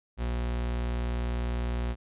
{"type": "tone", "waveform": "40% pulse", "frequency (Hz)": 60, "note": "B1", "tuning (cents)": -49, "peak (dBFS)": -27, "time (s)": [0.17, 1.96], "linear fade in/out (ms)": 50, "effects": ["resampled to 8000 Hz"]}